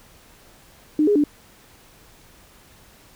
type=tone with pitch steps; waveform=sine; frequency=303.9 / 412.9 / 293.8 Hz; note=D#4 / G#4 / D4; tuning=-41 / -10 / +1 cents; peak=-14 dBFS; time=0.99-1.239 s; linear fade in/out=2 ms; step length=83 ms; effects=pink hiss -51 dBFS RMS until 3.15 s